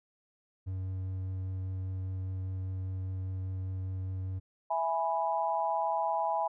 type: tone with vibrato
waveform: triangle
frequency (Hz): 93.9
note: F#2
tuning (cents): +26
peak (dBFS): -31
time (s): 0.66-4.4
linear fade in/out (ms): 20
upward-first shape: triangle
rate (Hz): 5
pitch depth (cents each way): 8
type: chord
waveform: sine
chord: E major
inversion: none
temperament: equal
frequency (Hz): 659.3 / 830.6 / 987.8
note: E5 / G#5 / B5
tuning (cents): 0 / 0 / 0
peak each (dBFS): -33 / -31 / -33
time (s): 4.7-6.48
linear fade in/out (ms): 10
effects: none